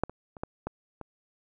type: clicks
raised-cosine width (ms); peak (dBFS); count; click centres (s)
1; -11 / -28 / -30 / -18 / -18 / -25; 6; 0.036 / 0.096 / 0.368 / 0.435 / 0.67 / 1.013
effects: none